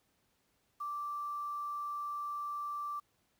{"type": "tone with quantisation", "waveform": "sine", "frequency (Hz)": 1170, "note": "D6", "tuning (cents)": -7, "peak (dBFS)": -36, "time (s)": [0.8, 3], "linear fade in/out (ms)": 10, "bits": 10, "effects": ["pink hiss -75 dBFS RMS until 3.39 s", "high-pass 60 Hz 12 dB/octave"]}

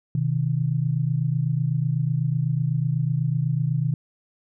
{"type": "tone pair together", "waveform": "sine", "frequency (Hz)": [127.8, 155.83], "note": ["C3", "D#3"], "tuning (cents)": [-40, 3], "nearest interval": "minor third", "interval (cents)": 343, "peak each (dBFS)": -23, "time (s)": [0.15, 3.94], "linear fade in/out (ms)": 2, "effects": []}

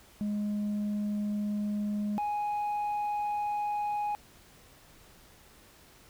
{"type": "tone pair in turn", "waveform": "sine", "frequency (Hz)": [207.7, 830.8], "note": ["G#3", "G#5"], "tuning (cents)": [0, 0], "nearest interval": "2 octaves", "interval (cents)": 2400, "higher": "second", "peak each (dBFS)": -26, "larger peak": "neither", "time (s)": [[0.21, 2.18], [2.18, 4.15]], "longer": "neither", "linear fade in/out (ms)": 0, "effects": ["tanh soft clip ceiling -28 dBFS", "pink hiss -57 dBFS RMS until 6.09 s"]}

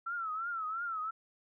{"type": "tone with vibrato", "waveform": "sine", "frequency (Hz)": 1333, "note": "E6", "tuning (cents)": 19, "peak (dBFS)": -34, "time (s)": [0.06, 1.11], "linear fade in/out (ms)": 10, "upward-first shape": "triangle", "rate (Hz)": 2.9, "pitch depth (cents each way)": 130, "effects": []}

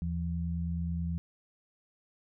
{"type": "tone pair together", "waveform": "sine", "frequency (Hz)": [80.04, 169.4], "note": ["D#2", "E3"], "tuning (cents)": [50, 48], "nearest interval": "octave + minor second", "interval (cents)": 1298, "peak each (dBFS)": [-33, -33], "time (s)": [0.02, 1.18], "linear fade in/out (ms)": 0, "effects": []}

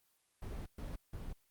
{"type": "noise bursts at uneven times", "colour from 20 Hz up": "brown", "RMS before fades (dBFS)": -43, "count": 3, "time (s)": [[0.42, 0.66], [0.78, 0.96], [1.13, 1.33]], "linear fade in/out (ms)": 5, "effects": ["white hiss -75 dBFS RMS until 1.5 s", "Opus 24 kbps"]}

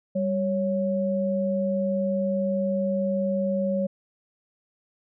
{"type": "tone pair together", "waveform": "sine", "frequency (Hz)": [196, 554.4], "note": ["G3", "C#5"], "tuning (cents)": [0, 0], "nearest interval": "octave + tritone", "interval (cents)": 1800, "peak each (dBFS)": -25, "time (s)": [0.15, 3.87], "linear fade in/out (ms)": 10, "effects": []}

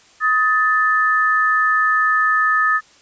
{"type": "tone pair together", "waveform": "sine", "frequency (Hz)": [1262.2, 1760], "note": ["D#6", "A6"], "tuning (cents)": [24, 0], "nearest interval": "tritone", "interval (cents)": 576, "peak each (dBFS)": -16, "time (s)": [0.2, 2.81], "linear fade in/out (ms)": 50, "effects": ["white hiss -50 dBFS RMS until 3.01 s", "resampled to 16000 Hz"]}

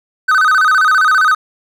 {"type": "tone with vibrato", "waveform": "triangle", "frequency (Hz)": 1379, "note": "F6", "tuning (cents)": -22, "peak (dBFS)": -6, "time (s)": [0.28, 1.35], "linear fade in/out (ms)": 10, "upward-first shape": "square", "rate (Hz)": 15, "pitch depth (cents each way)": 170, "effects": []}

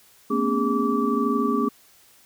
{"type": "tone cluster", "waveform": "sine", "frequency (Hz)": [225.5, 247.2, 279.2, 410.2, 1156], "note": ["A3", "B3", "C#4", "G#4", "D6"], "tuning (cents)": [43, 2, 13, -21, -28], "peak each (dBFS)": -26, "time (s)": [0.3, 1.69], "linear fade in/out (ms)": 10, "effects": ["white hiss -55 dBFS RMS until 2.25 s"]}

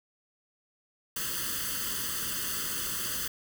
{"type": "noise with comb filter", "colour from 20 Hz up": "white", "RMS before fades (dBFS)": -33, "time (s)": [1.16, 3.28], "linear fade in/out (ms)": 5, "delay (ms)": 0.64, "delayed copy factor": 1, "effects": []}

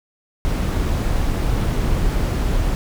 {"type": "noise", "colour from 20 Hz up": "brown", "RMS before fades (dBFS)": -19, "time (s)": [0.45, 2.75], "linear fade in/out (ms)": 0, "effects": []}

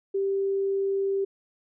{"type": "tone", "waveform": "sine", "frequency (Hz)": 392, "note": "G4", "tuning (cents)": 0, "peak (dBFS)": -23, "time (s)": [0.14, 1.25], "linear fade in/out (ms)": 10, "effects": []}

